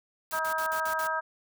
white noise bursts, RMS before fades -40 dBFS, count 6, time 0.31-1.071 s, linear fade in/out 0 ms, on 81 ms, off 55 ms
harmonic tone, 318.2 Hz, D#4, 39 cents sharp, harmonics 2 / 3 / 4 / 5, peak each -35 / -32 / -32 / -32 dBFS, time 0.32-1.21 s, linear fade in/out 20 ms
effects none

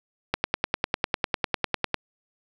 click train, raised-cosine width 0.3 ms, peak -6 dBFS, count 17, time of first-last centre 0.34-1.943 s, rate 9.98 Hz, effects none

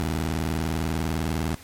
15% pulse tone with vibrato, 79.3 Hz, D#2, 33 cents sharp, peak -18 dBFS, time 0-1.55 s, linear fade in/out 0 ms, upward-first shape sine, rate 20 Hz, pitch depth 260 cents each way, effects pink hiss -47 dBFS RMS until 1.63 s + MP3 64 kbps

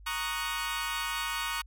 20% pulse chord, D# minor seventh, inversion second, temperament equal, 932.3 / 1108.7 / 1244.5 / 1480 Hz, A#5 / C#6 / D#6 / F#6, 0 / 0 / 0 / 0 cents, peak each -32 dBFS, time 0.06-1.62 s, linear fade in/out 10 ms, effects added 50 Hz sine -48 dBFS peak until 1.66 s

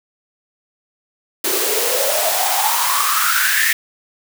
white noise with high-pass filter sweep, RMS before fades -17 dBFS, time 1.44-3.73 s, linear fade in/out 5 ms, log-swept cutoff 350 to 1900 Hz, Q 9.7, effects none

